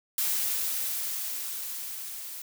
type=noise with level ramp; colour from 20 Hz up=blue; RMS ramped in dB=-27 to -40 dBFS; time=0.18-2.42 s; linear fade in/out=2 ms; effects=none